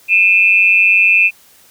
sine tone pair together, 2446 / 2637 Hz, D#7 / E7, -30 / 0 cents, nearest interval minor second, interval 130 cents, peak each -10 dBFS, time 0.08-1.31 s, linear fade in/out 50 ms, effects white hiss -47 dBFS RMS until 1.7 s

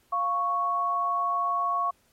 sine tone pair together, 698.5 / 1108.8 Hz, F5 / C#6, 0 / 0 cents, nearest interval minor sixth, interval 800 cents, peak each -31 / -24 dBFS, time 0.12-1.91 s, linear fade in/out 10 ms, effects pink hiss -65 dBFS RMS until 2.12 s + MP3 64 kbps

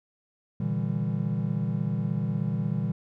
triangle chord, E half-diminished seventh, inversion second, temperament just, 118.67 / 148.33 / 164.81 / 197.78 Hz, Bb2 / D3 / E3 / G3, +31 / +18 / 0 / +16 cents, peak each -29 dBFS, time 0.6-2.92 s, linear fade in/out 5 ms, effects none

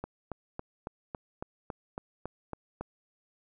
click train, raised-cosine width 1 ms, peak -22 dBFS, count 11, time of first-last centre 0.04-2.81 s, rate 3.61 Hz, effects none

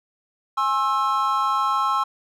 triangle chord, Ab augmented, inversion none, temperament equal with one note detuned, 830.6 / 1071.6 / 1318.5 Hz, Ab5 / C6 / E6, 0 / +41 / 0 cents, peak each -25 / -20 / -21 dBFS, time 0.57-2.04 s, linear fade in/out 10 ms, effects none

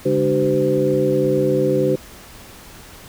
sine tone cluster, 142.6 / 205.8 / 299.2 / 381.2 / 510 Hz, C#3 / G#3 / D4 / G4 / C5, +49 / -16 / +32 / -48 / -44 cents, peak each -23 / -26 / -22 / -19 / -19 dBFS, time 0.05-1.96 s, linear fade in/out 10 ms, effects pink hiss -41 dBFS RMS until 3.08 s

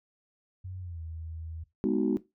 sine tone with pitch glide, 92.5 to 80.99 Hz, F#2 to E2, 0 to -30 cents, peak -37 dBFS, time 0.64-1.64 s, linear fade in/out 10 ms, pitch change -230 cents, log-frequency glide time 0.8-1.01 s
sine chord, G# minor seventh, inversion none, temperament just, 207.7 / 249.2 / 311.5 / 373.8 Hz, G#3 / B3 / D#4 / F#4, 0 / +16 / +2 / +18 cents, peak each -29 dBFS, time 1.84-2.17 s, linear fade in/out 0 ms
effects noise-tail reverb RT60 0.2 s tail -17 dB re dry + tanh soft clip ceiling -16 dBFS

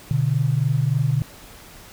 sine tone pair together, 123.47 / 146.83 Hz, B2 / D3, 0 / 0 cents, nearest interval minor third, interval 300 cents, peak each -20 dBFS, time 0.11-1.22 s, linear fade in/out 0 ms, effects pink hiss -44 dBFS RMS until 1.92 s

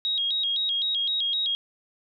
sine tone with vibrato, 3520 Hz, A7, in tune, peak -23 dBFS, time 0.05-1.55 s, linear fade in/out 0 ms, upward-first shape square, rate 3.9 Hz, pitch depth 130 cents each way, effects none

